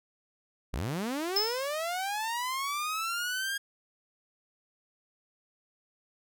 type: linear sweep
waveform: sawtooth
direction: up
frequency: 43 to 1632 Hz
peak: -27 dBFS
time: 0.73-3.58 s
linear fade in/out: 10 ms
type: tone with exponential decay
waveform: square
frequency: 5210 Hz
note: E8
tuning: 21 cents flat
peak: -23 dBFS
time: 1.36-1.78 s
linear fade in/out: 5 ms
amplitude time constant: 91 ms
effects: none